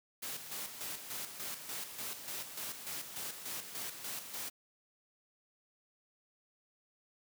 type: noise with tremolo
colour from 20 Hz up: white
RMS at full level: -41 dBFS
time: 0.22-4.5 s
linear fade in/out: 10 ms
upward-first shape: square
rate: 3.4 Hz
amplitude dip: 55%
effects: high-pass 100 Hz 12 dB/octave